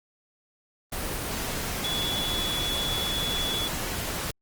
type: tone in noise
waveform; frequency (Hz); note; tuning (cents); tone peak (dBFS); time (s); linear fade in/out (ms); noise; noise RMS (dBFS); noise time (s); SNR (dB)
sine; 3409; G#7; +45; -28; 1.84-3.68; 5; pink; -31; 0.92-4.31; 0
effects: Opus 24 kbps